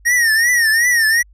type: tone with vibrato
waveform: square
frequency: 1857 Hz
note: A#6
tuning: 7 cents flat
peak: -12 dBFS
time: 0.05-1.23 s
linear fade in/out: 20 ms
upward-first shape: triangle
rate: 2.7 Hz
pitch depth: 130 cents each way
effects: added 50 Hz sine -44 dBFS peak until 1.33 s + resampled to 32000 Hz